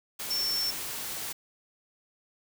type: tone in noise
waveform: sine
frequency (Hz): 5420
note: E8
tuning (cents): +47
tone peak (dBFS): -27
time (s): 0.3-0.71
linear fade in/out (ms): 10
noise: white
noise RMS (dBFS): -36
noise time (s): 0.19-1.33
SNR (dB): +6
effects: none